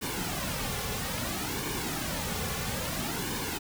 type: noise with flanger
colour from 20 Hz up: pink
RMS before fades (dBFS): -33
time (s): 0.01-3.59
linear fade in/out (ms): 20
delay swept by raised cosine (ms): 1.5 to 3.2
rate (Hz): 0.6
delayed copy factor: -0.65
effects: none